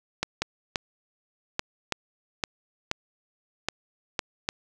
clicks, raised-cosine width 0.2 ms, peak -8 dBFS, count 10, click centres 0.23 / 0.42 / 0.758 / 1.594 / 1.923 / 2.438 / 2.914 / 3.686 / 4.192 / 4.489 s, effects none

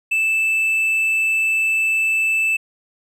triangle tone, 2637 Hz, E7, in tune, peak -14 dBFS, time 0.11-2.57 s, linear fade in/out 10 ms, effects none

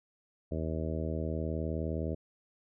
harmonic tone, 79.6 Hz, D#2, 40 cents sharp, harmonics 1 / 2 / 3 / 4 / 5 / 6 / 7 / 8, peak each -35 / -38 / -40 / -41 / -42 / -43 / -43 / -44 dBFS, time 0.51-2.15 s, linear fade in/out 10 ms, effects none

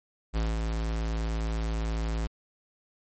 square tone with ADSR envelope, 55.2 Hz, A1, 6 cents sharp, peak -25 dBFS, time 0.33-2.27 s, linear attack 33 ms, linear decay 200 ms, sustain -3 dB, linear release 4 ms, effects MP3 32 kbps

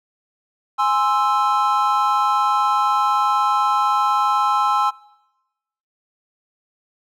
triangle chord, Ab augmented, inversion none, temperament equal, 830.6 / 1046.5 / 1318.5 Hz, Ab5 / C6 / E6, 0 / 0 / 0 cents, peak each -18 dBFS, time 0.78-4.91 s, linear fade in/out 20 ms, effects noise-tail reverb RT60 1.0 s tail -23 dB re dry

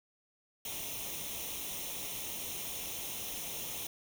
white noise with comb filter, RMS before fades -40 dBFS, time 0.65-3.87 s, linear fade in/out 2 ms, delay 0.32 ms, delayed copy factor +0.7, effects none

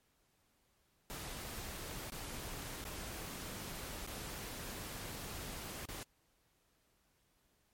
pink noise with dropouts, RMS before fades -45 dBFS, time 1.1-6.03 s, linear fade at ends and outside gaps 0 ms, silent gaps 2.1-2.121 / 2.841-2.852 / 4.065-4.074 / 5.855-5.887 s, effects pink hiss -75 dBFS RMS until 7.73 s + MP3 64 kbps

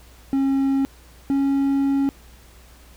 triangle tone pair in turn, 271.7 / 275.8 Hz, C#4 / C#4, -35 / -9 cents, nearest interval unison, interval 26 cents, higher second, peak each -15 / -15 dBFS, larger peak neither, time 0.33-0.85 / 1.3-2.09 s, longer second, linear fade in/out 0 ms, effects added 60 Hz sine -47 dBFS peak until 2.96 s + pink hiss -51 dBFS RMS until 2.96 s

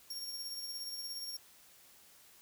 sawtooth tone with tremolo, 5540 Hz, F8, 15 cents flat, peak -36 dBFS, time 0.1-1.37 s, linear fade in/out 5 ms, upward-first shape sine, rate 17 Hz, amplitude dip 40%, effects white hiss -61 dBFS RMS until 2.41 s

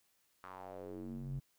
square tone with band-pass filter sweep, 46.54 Hz, F#1, 11 cents sharp, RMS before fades -45 dBFS, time 0.43-1.4 s, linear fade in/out 10 ms, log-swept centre 1300 to 120 Hz, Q 3.3, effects white hiss -75 dBFS RMS until 1.58 s

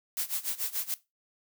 blue noise with tremolo, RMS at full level -30 dBFS, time 0.17-0.94 s, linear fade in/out 0 ms, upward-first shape sine, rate 6.9 Hz, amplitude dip 90%, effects noise-tail reverb RT60 0.2 s tail -17 dB re dry

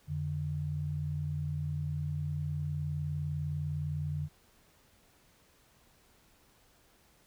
sine tone pair together, 88.56 / 148.3 Hz, F2 / D3, +25 / +17 cents, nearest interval major sixth, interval 892 cents, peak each -37 / -33 dBFS, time 0.07-4.29 s, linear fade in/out 50 ms, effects pink hiss -65 dBFS RMS until 7.26 s

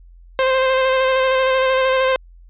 sawtooth tone with vibrato, 523.3 Hz, C5, in tune, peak -10 dBFS, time 0.39-2.16 s, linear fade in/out 0 ms, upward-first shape square, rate 13 Hz, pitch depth 15 cents each way, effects added 43 Hz sine -41 dBFS peak until 2.49 s + resampled to 8000 Hz

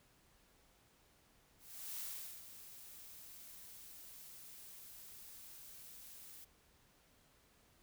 blue noise with ADSR envelope, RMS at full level -44 dBFS, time 1.58-6.45 s, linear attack 410 ms, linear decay 430 ms, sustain -11 dB, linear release 11 ms, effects pink hiss -70 dBFS RMS until 7.82 s

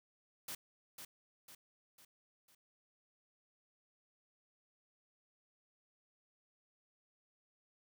white noise with echo, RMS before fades -44 dBFS, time 0.48-0.55 s, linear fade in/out 5 ms, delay 500 ms, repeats 4, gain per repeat -6 dB, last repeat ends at 2.55 s, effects none

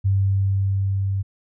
sine tone with level ramp, 97.6 Hz, G2, 7 cents flat, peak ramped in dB -15 to -20 dBFS, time 0.04-1.23 s, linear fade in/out 20 ms, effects none

